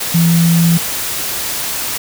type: tone in noise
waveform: sine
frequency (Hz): 168.1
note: E3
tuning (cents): +34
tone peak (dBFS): -8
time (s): 0.14-0.78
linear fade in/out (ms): 10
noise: white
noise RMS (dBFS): -20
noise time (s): 0-1.98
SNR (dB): +9
effects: none